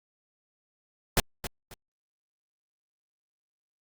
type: noise with echo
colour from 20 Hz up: pink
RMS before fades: -21 dBFS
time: 1.17-1.2 s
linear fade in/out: 2 ms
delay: 270 ms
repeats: 2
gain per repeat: -12 dB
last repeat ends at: 1.74 s
effects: Opus 48 kbps